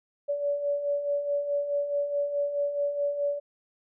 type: beating tone pair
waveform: sine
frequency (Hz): 570 / 574.7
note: C#5 / D5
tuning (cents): +48 / -38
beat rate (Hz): 4.7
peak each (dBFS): -34 / -26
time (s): 0.28-3.4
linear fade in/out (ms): 20
effects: none